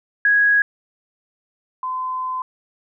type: tone pair in turn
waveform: sine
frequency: 1659 / 1024.7 Hz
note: G#6 / C6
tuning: -2 / -36 cents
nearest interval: minor sixth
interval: 834 cents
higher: first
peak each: -12 / -22 dBFS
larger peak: first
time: 0.25-0.62 / 1.83-2.42 s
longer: second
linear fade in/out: 2 ms
effects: none